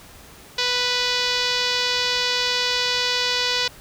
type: tone with low-pass filter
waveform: 5% pulse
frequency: 493.9 Hz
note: B4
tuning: in tune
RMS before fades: -22 dBFS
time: 0.58-3.68 s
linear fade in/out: 5 ms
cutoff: 4500 Hz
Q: 2
effects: pink hiss -45 dBFS RMS until 3.8 s